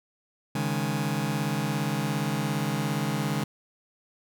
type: chord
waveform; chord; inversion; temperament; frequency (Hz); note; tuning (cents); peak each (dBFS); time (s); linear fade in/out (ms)
sawtooth; C# suspended second; none; just; 138.59 / 155.92 / 207.9; C#3 / D#3 / G#3; 0 / +4 / +2; -26; 0.55-3.44; 5
effects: none